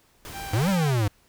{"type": "noise", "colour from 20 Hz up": "pink", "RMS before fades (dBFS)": -39, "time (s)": [0.25, 0.75], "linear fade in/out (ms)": 0}
{"type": "tone with vibrato", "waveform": "sawtooth", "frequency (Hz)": 784, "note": "G5", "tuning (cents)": 0, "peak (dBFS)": -31, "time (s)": [0.32, 0.94], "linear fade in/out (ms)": 50, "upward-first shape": "sine", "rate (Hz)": 2.9, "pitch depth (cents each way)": 12}
{"type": "exponential two-way sweep", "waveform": "square", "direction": "up then down", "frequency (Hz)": [96.5, 202.7, 98.3], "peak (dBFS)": -21, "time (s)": [0.53, 1.08], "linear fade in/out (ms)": 5, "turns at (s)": 0.69}
{"effects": ["pink hiss -61 dBFS RMS until 1.28 s"]}